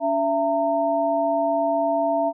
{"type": "tone cluster", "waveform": "sine", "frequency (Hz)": [285.5, 670, 914], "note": ["D4", "E5", "A#5"], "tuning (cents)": [-49, 28, -34], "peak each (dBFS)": [-27, -20, -26], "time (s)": [0, 2.33], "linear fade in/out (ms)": 50, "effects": []}